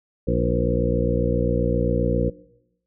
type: harmonic tone with a mistuned harmonic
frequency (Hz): 59.7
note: A#1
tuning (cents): +42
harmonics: 1 / 2 / 3 / 4 / 5 / 6 / 8 / 9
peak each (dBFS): -25 / -26 / -25 / -29 / -28 / -30 / -26 / -28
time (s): 0.27-2.3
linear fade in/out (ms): 10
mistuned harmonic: 9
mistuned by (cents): -40
effects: noise-tail reverb RT60 0.9 s tail -22 dB re dry